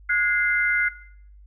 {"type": "tone cluster", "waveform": "sine", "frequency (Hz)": [1448, 1658, 2079], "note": ["F#6", "G#6", "C7"], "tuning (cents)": [-38, -3, -12], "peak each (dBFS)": [-21, -30, -23], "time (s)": [0.09, 0.89], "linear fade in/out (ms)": 10, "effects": ["noise-tail reverb RT60 0.6 s tail -17 dB re dry", "added 50 Hz sine -45 dBFS peak until 1.46 s"]}